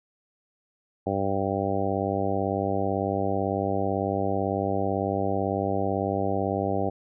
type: harmonic tone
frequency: 98 Hz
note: G2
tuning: in tune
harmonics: 1 / 2 / 3 / 4 / 5 / 6 / 7 / 8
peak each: -32 / -32 / -32 / -32 / -32 / -32 / -32 / -32 dBFS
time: 1.06-6.9 s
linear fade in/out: 10 ms
effects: none